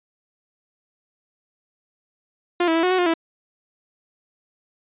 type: tone with pitch steps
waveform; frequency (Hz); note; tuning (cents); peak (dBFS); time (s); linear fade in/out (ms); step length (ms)
sawtooth; 351.1 / 325.9 / 329.5 / 364.8 / 371.2 / 355.2 / 329.2; F4 / E4 / E4 / F#4 / F#4 / F4 / E4; +9 / -20 / -1 / -24 / +6 / +29 / -2; -13; 2.6-3.139; 5; 77
effects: resampled to 8000 Hz